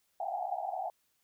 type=band-pass noise; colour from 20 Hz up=pink; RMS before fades=-36 dBFS; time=0.2-0.9 s; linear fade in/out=2 ms; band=690 to 800 Hz; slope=96 dB/octave; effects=white hiss -75 dBFS RMS until 1.23 s